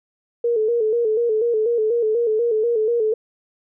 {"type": "tone with vibrato", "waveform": "sine", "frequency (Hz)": 452.7, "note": "A4", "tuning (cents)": 49, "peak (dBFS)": -16, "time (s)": [0.44, 3.14], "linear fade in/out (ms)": 5, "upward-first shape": "square", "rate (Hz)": 4.1, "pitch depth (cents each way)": 75, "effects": []}